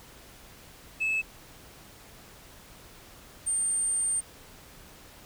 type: tone pair in turn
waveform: sine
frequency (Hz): 2605 / 8762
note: E7 / C#9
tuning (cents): -21 / -21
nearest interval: octave + major sixth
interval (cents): 2100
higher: second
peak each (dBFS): -23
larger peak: neither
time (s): 1-1.22 / 3.46-4.21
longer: second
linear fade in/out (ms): 20
effects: tanh soft clip ceiling -23 dBFS + pink hiss -51 dBFS RMS until 5.25 s